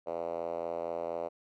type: tone with band-pass filter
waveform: 5% pulse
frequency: 84.2 Hz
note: E2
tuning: 37 cents sharp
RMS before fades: -36 dBFS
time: 0.06-1.29 s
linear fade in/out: 20 ms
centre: 570 Hz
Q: 3.4
effects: none